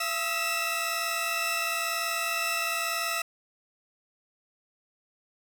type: tone cluster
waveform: sawtooth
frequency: 676 / 1271 / 1332 / 1939 / 2665 Hz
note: E5 / D#6 / E6 / B6 / E7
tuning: +43 / +36 / +18 / -32 / +18 cents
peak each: -32 / -30 / -33 / -32 / -28 dBFS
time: 0-3.22 s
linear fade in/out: 5 ms
effects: none